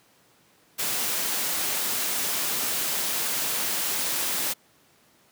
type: noise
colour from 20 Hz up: white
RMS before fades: -27 dBFS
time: 0.78-4.54 s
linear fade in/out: 20 ms
effects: pink hiss -60 dBFS RMS until 5.31 s + high-pass 150 Hz 12 dB/octave